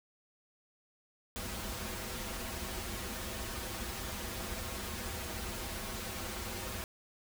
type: noise with comb filter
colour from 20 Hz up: pink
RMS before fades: -40 dBFS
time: 1.36-6.84 s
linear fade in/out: 0 ms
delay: 6.9 ms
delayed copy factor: -1
effects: none